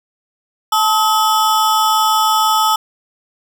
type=ring-modulated tone; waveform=square; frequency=1078 Hz; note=C#6; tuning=49 cents flat; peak=-9 dBFS; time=0.72-2.76 s; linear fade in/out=5 ms; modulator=201 Hz; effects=none

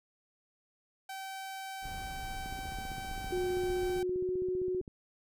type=tone; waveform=sawtooth; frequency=771 Hz; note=G5; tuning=29 cents flat; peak=-36 dBFS; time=1.09-4.03 s; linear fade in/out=5 ms
type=noise; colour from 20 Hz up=brown; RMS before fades=-44 dBFS; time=1.81-4.03 s; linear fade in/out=50 ms
type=click train; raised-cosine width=3 ms; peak=-33 dBFS; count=38; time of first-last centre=2.46-4.878 s; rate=15.3 Hz
type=tone with pitch glide; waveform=sine; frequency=363.1 to 367.3 Hz; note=F#4 to F#4; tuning=-33 to -13 cents; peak=-30 dBFS; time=3.32-4.81 s; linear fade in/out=5 ms; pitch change=+20 cents; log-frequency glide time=4.01-4.28 s
effects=none

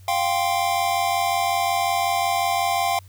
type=chord; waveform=square; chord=F suspended second; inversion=none; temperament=equal; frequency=698.5 / 784 / 1046.5 Hz; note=F5 / G5 / C6; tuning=0 / 0 / 0 cents; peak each=-24 / -24 / -28 dBFS; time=0.08-2.99 s; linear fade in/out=2 ms; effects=added 94 Hz sine -43 dBFS peak until 3.08 s + white hiss -57 dBFS RMS until 3.08 s

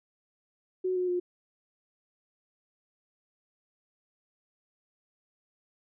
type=tone with pitch steps; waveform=sine; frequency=370 / 363.2 / 356.6 Hz; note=F#4 / F#4 / F4; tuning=0 / -32 / +36 cents; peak=-26 dBFS; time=0.84-1.2 s; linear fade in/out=10 ms; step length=120 ms; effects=none

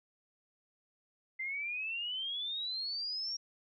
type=exponential sweep; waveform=sine; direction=up; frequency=2060 to 5630 Hz; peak=-35 dBFS; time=1.39-3.37 s; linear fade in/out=10 ms; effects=none

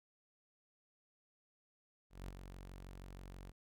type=tone with ADSR envelope; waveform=sawtooth; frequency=46.25 Hz; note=F#1; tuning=in tune; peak=-39 dBFS; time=2.1-3.52 s; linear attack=190 ms; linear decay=13 ms; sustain=-7 dB; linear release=19 ms; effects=none

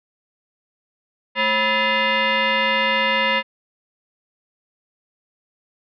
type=tone with frequency modulation; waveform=sine; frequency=540 Hz; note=C#5; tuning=45 cents flat; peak=-16 dBFS; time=1.35-3.43 s; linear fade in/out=50 ms; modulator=759 Hz; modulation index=3.4; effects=none

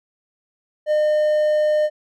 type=tone; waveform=triangle; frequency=607 Hz; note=D#5; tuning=43 cents flat; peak=-13 dBFS; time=0.86-1.9 s; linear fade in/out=50 ms; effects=none

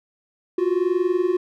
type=tone pair together; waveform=triangle; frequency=350 / 370.8 Hz; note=F4 / F#4; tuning=+4 / +4 cents; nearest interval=minor second; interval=100 cents; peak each=-19 dBFS; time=0.58-1.37 s; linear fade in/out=5 ms; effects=none

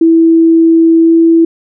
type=tone with pitch glide; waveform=sine; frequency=328.5 to 330.4 Hz; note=E4 to E4; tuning=-6 to +4 cents; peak=-3 dBFS; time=0.01-1.45 s; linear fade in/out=5 ms; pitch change=+10 cents; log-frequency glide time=1.01-1.13 s; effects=none

